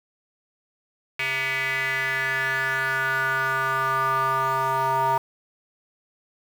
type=tone with band-pass filter sweep; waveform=square; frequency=133 Hz; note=C3; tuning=29 cents sharp; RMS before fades=-24 dBFS; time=1.19-5.18 s; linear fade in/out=5 ms; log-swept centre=2300 to 950 Hz; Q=5.5; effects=7-bit